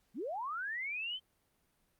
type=linear sweep; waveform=sine; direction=up; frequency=175.2 to 3136 Hz; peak=-36 dBFS; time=0.14-1.2 s; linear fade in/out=50 ms; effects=pink hiss -75 dBFS RMS until 1.99 s + Opus 48 kbps